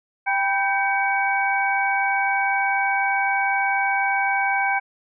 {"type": "tone cluster", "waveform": "sine", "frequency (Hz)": [789, 983, 1558, 2262], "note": ["G5", "B5", "G6", "C#7"], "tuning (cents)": [11, -8, -11, 34], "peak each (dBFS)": [-22, -30, -24, -24], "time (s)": [0.26, 4.8], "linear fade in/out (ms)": 20, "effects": []}